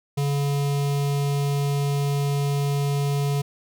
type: tone with notch filter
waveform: square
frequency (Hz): 141.9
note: C#3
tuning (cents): +41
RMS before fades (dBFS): -23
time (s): 0.17-3.42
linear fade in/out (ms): 10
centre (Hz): 1600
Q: 1.5
effects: none